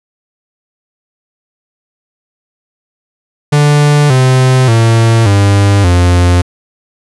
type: tone with pitch steps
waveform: 45% pulse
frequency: 146.83 / 129.31 / 113.88 / 100.29 / 88.32 Hz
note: D3 / C3 / A#2 / G2 / F2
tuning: 0 / -20 / -40 / +40 / +20 cents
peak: -5 dBFS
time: 3.52-6.42 s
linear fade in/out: 10 ms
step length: 580 ms
effects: resampled to 24000 Hz